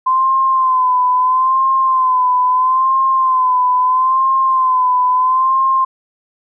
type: tone with vibrato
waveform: sine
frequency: 1031 Hz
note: C6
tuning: 26 cents flat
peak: -10 dBFS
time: 0.06-5.85 s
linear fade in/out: 10 ms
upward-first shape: sine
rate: 0.76 Hz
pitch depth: 52 cents each way
effects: none